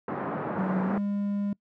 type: band-pass noise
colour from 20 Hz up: pink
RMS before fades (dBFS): -32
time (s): 0.08-0.98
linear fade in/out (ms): 2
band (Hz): 160 to 1400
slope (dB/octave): 24
type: tone with pitch glide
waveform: triangle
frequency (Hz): 187.8 to 202.4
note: F#3 to G#3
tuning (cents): +26 to -44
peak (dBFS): -24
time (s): 0.58-1.53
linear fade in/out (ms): 2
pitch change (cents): +130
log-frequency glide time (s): 0.87-0.95
effects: noise-tail reverb RT60 0.1 s tail -24 dB re dry